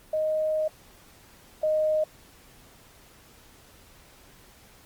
sine tone pair in turn, 622.3 / 619.4 Hz, D#5 / D#5, 0 / -8 cents, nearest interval unison, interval 8 cents, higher first, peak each -23 / -21 dBFS, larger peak second, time 0.13-0.68 / 1.63-2.04 s, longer first, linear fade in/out 5 ms, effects pink hiss -54 dBFS RMS until 4.85 s + Opus 32 kbps

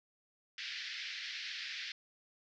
pink band-pass noise, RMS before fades -43 dBFS, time 0.58-1.92 s, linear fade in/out 2 ms, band 1700 to 5200 Hz, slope 48 dB/octave, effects none

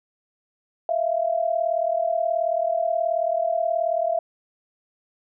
sine tone pair together, 649 / 687.6 Hz, E5 / F5, -27 / -27 cents, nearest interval minor second, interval 100 cents, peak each -23 dBFS, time 0.89-4.19 s, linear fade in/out 2 ms, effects none

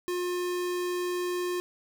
square tone, 356.8 Hz, F4, 37 cents sharp, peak -29 dBFS, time 0.08-1.6 s, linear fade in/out 0 ms, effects none

